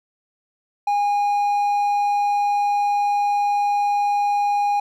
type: tone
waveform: triangle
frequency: 818 Hz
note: G#5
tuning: 26 cents flat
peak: -15 dBFS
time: 0.87-4.8 s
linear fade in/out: 5 ms
effects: none